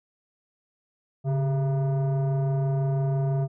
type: tone with frequency modulation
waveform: sine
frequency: 140 Hz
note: C#3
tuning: 18 cents sharp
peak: -19 dBFS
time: 1.24-3.48 s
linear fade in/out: 50 ms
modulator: 534 Hz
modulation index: 0.46
effects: tanh soft clip ceiling -21 dBFS